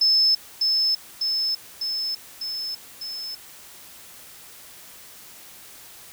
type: tone with echo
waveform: sine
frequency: 5240 Hz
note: E8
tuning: 11 cents flat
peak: -15 dBFS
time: 0.01-0.35 s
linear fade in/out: 5 ms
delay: 600 ms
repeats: 5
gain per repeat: -3 dB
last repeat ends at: 3.35 s
effects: white hiss -45 dBFS RMS until 6.12 s